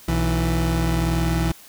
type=tone pair together; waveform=30% pulse; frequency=61.73 / 164.81 Hz; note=B1 / E3; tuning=0 / 0 cents; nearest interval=octave + perfect fourth; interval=1700 cents; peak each=-19 dBFS; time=0.08-1.52 s; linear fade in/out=5 ms; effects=white hiss -46 dBFS RMS until 1.68 s